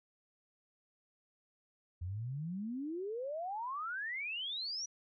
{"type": "exponential sweep", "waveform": "sine", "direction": "up", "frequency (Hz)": [83.5, 5920], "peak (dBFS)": -37, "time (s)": [2.01, 4.86], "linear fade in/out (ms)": 10, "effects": []}